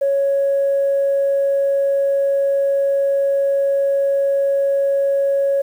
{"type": "tone", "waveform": "sine", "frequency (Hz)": 554.4, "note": "C#5", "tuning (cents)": 0, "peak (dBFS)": -13, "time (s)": [0.01, 5.62], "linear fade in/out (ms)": 10, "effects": ["tanh soft clip ceiling -10 dBFS", "8-bit"]}